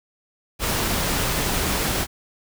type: noise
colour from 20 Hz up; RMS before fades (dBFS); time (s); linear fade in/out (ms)
pink; -23; 0.59-2.07; 50
effects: none